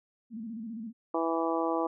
sine tone with vibrato, 224.4 Hz, A3, 34 cents sharp, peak -36 dBFS, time 0.3-0.93 s, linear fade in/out 50 ms, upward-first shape square, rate 15 Hz, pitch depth 84 cents each way
harmonic tone, 164.81 Hz, E3, in tune, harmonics 2 / 3 / 4 / 5 / 6 / 7, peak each -31 / -33 / -34 / -35 / -36 / -36 dBFS, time 1.14-1.87 s, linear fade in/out 5 ms
effects none

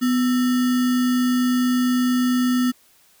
sine tone with sample-and-hold, 249.4 Hz, B3, 17 cents sharp, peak -16 dBFS, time 0.01-2.72 s, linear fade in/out 20 ms, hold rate 1575 Hz, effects white hiss -56 dBFS RMS until 3.2 s

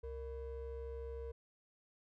triangle ring-modulated tone, 264.7 Hz, C4, 20 cents sharp, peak -37 dBFS, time 0.03-1.32 s, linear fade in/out 10 ms, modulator 198 Hz, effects none

